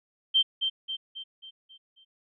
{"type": "tone with echo", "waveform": "sine", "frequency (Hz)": 3136, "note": "G7", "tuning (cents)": 0, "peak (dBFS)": -18, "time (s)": [0.34, 0.43], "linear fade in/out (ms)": 20, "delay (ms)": 270, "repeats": 6, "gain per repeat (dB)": -6, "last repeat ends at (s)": 2.05, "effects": []}